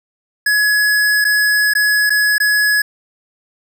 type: tone with dropouts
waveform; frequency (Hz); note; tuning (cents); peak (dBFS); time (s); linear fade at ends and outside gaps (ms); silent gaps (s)
square; 1688; G#6; +28; -12; 0.46-2.82; 5; 1.244-1.249 / 1.737-1.751 / 2.096-2.103 / 2.382-2.401
effects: none